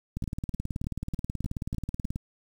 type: two click trains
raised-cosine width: 5 ms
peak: -23 / -19 dBFS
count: 7 / 38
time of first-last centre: 0.24-2.047 / 0.17-2.159 s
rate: 3.32 / 18.6 Hz
effects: 8-bit